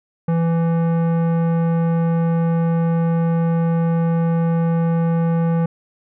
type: tone with tanh clipping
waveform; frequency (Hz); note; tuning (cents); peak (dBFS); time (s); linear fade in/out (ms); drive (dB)
sine; 166.5; E3; +18; -17; 0.28-5.66; 5; 15
effects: none